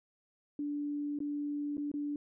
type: tone with dropouts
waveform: sine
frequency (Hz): 291.3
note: D4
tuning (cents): -14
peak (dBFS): -33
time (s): 0.59-2.16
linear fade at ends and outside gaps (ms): 2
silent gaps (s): 1.189-1.203 / 1.77-1.779 / 1.916-1.939
effects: none